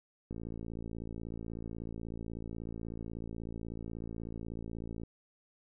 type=click train; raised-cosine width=3 ms; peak=-29 dBFS; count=267; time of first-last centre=0.31-5.035 s; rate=56.3 Hz; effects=none